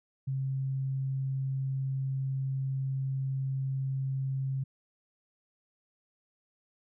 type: tone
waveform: sine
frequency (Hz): 134.1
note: C3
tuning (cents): +43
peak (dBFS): -29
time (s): 0.27-4.64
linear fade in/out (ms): 10
effects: none